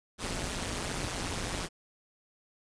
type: noise with amplitude modulation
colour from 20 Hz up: pink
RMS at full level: -31 dBFS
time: 0.18-1.69 s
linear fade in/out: 50 ms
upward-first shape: sine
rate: 180 Hz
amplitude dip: 85%
effects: resampled to 22050 Hz